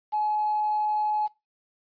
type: tone with quantisation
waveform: sine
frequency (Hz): 848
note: G#5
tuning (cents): +36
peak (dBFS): -23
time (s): 0.12-1.28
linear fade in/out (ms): 20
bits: 8
effects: noise-tail reverb RT60 0.2 s tail -18 dB re dry + resampled to 11025 Hz

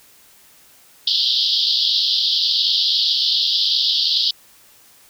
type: band-pass noise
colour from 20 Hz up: white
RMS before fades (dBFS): -18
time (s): 1.07-4.31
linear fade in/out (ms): 5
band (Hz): 3100 to 5000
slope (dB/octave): 96
effects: white hiss -50 dBFS RMS until 5.09 s

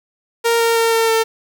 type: tone with pitch steps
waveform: sawtooth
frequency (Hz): 464.6 / 460.9 / 457.1 / 453.5 / 449.8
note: A#4 / A#4 / A#4 / A#4 / A4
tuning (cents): -6 / -20 / -34 / -48 / +38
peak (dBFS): -9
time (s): 0.44-1.24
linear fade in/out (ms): 20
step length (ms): 160
effects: 7-bit

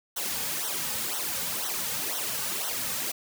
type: noise with flanger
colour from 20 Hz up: white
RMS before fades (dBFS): -31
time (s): 0.16-3.12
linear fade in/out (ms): 10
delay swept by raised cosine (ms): 0.41 to 3.01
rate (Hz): 2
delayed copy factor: -0.9
effects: none

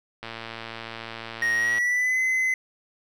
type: click train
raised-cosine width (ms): 0.3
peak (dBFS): -19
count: 178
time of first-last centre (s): 0.23-1.783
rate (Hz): 114
type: tone with pitch glide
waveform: triangle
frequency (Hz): 1872 to 2041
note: A#6 to C7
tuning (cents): +7 to -44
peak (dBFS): -19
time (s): 1.42-2.54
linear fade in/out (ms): 2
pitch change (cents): +149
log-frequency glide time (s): 1.53-2.2
effects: none

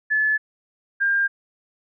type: tone pair in turn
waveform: sine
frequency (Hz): 1726 / 1601.9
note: A6 / G6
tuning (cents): -34 / +37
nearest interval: minor second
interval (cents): 129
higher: first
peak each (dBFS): -17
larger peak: neither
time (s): 0.1-0.38 / 1-1.28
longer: neither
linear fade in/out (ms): 20
effects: none

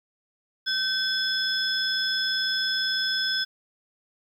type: tone cluster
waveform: sine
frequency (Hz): 1540 / 3428 / 5170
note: G6 / A7 / E8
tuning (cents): -31 / -46 / -34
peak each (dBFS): -27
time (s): 0.66-3.45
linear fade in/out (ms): 20
effects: tanh soft clip ceiling -16 dBFS + 9-bit

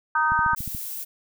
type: chord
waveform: sine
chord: Eb major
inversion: second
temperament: equal with one note detuned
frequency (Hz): 932.3 / 1244.5 / 1541.9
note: Bb5 / Eb6 / G6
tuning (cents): 0 / 0 / -29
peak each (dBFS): -23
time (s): 0.15-0.55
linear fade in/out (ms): 5
type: click train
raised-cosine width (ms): 5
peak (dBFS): -22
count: 7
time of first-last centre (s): 0.32-0.749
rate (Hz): 14
type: noise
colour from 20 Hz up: violet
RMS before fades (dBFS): -33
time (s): 0.56-1.05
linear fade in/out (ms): 20
effects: none

